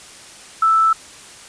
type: tone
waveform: sine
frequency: 1318.5 Hz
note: E6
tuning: in tune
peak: -11 dBFS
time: 0.62-0.93 s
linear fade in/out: 5 ms
effects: white hiss -40 dBFS RMS until 1.48 s + resampled to 22050 Hz